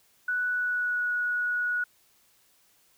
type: tone with pitch glide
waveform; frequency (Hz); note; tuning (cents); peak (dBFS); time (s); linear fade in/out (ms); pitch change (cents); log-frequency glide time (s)
sine; 1480 to 1461.3; F#6 to F#6; 0 to -22; -25; 0.28-1.84; 5; -22; 0.49-1.11
effects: white hiss -64 dBFS RMS until 2.97 s